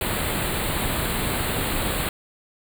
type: band-stop noise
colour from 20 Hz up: pink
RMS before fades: -25 dBFS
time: 0.01-2.09 s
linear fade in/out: 2 ms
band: 4400 to 7600 Hz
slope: 96 dB/octave
effects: none